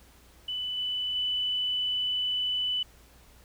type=tone with level steps; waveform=sine; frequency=2989 Hz; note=F#7; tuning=17 cents sharp; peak=-30 / -28 / -26 dBFS; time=0.48-2.83 s; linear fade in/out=5 ms; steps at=0.77 / 1.15 s; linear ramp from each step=10 ms; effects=added 60 Hz sine -57 dBFS peak until 3.44 s + pink hiss -58 dBFS RMS until 3.44 s